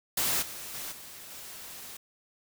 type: noise with level steps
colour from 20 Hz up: white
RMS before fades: -28 / -41 / -38 / -46 / -44 dBFS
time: 0.17-1.97 s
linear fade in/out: 5 ms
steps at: 0.41 / 0.73 / 0.91 / 1.3 s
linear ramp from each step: 20 ms
effects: none